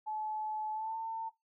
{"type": "tone with pitch glide", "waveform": "sine", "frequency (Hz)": [861, 899.1], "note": ["A5", "A5"], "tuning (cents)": [-38, 37], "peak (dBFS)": -35, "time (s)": [0.06, 1.3], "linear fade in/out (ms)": 20, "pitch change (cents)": 75, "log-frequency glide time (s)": [0.72, 0.97], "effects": ["noise-tail reverb RT60 0.2 s tail -18 dB re dry"]}